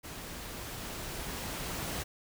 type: noise with level ramp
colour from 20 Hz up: pink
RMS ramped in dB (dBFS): -44 to -36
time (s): 0.03-2.04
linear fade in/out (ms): 20
effects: none